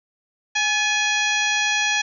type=harmonic tone with a mistuned harmonic; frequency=830.6 Hz; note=G#5; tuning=in tune; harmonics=1 / 2 / 3 / 4 / 5 / 6 / 7 / 8; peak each=-28 / -23 / -23 / -26 / -31 / -36 / -29 / -35 dBFS; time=0.55-2.02 s; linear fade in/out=10 ms; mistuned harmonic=2; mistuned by=+63 cents; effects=none